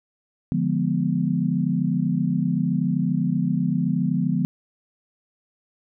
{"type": "chord", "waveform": "sine", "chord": "D diminished seventh", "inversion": "none", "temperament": "equal", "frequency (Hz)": [146.83, 174.61, 207.7, 246.9], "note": ["D3", "F3", "Ab3", "Cb4"], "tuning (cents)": [0, 0, 0, 0], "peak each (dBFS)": [-26, -23, -27, -25], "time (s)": [0.52, 4.45], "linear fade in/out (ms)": 0, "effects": []}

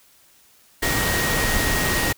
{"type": "tone in noise", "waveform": "sine", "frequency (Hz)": 1880, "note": "A#6", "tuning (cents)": 14, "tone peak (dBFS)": -25, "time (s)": [0.82, 2.13], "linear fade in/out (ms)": 10, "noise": "pink", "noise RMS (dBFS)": -22, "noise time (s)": [0.82, 2.13], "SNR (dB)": -6, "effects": ["white hiss -55 dBFS RMS until 2.17 s"]}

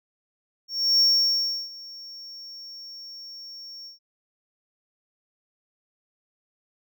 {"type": "tone with ADSR envelope", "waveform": "triangle", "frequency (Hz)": 5500, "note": "F8", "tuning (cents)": -27, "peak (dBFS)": -14, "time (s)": [0.68, 3.99], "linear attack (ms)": 320, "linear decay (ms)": 690, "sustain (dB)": -23, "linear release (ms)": 130, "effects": []}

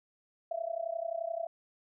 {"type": "tone with amplitude modulation", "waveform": "sine", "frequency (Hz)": 667, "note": "E5", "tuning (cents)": 20, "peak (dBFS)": -29, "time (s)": [0.51, 1.47], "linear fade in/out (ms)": 5, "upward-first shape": "sine", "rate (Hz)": 31.5, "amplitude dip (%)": 90, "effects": []}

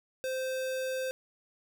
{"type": "tone", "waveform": "square", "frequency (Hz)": 520, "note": "C5", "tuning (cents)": -11, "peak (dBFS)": -32, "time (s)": [0.24, 1.11], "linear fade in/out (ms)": 0, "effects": []}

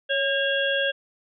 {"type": "harmonic tone with a mistuned harmonic", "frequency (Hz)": 554.4, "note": "C#5", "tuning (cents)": 0, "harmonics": [1, 3, 5, 6], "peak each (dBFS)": [-25, -25, -31, -28], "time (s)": [0.09, 0.92], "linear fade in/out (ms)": 20, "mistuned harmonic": 3, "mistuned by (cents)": -49, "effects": []}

